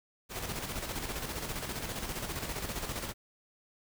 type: noise with tremolo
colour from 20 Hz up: pink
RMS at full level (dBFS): -36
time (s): 0.29-3.14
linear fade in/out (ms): 50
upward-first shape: square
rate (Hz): 15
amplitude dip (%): 45
effects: none